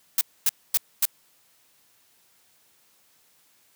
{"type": "noise bursts", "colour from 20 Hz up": "blue", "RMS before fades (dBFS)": -20, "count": 4, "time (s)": [0.18, 1.054], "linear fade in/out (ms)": 2, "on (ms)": 31, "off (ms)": 250, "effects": ["white hiss -62 dBFS RMS until 3.75 s", "high-pass 80 Hz 12 dB/octave"]}